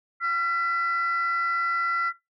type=tone pair together; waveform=sine; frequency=1368.3 / 1992 Hz; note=F6 / B6; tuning=-36 / +14 cents; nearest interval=perfect fifth; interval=650 cents; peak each=-22 / -28 dBFS; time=0.2-2.13 s; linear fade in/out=50 ms; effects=noise-tail reverb RT60 0.2 s tail -20 dB re dry + tanh soft clip ceiling -18 dBFS